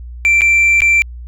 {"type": "tone with dropouts", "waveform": "sine", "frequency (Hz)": 2349, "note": "D7", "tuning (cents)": 0, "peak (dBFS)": -5, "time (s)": [0.25, 1.02], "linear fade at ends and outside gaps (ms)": 0, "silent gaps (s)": [[0.409, 0.418], [0.805, 0.819]], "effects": ["tanh soft clip ceiling -7 dBFS", "added 60 Hz sine -27 dBFS peak until 1.27 s"]}